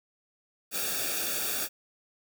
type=noise with comb filter; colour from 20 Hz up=white; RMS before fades=-31 dBFS; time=0.71-1.69 s; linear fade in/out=50 ms; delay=0.98 ms; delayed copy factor=-0.8; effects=none